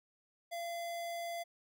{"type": "tone", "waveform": "square", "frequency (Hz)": 683, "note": "F5", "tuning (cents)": -39, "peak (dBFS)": -39, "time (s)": [0.51, 1.44], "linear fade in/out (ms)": 20, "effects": []}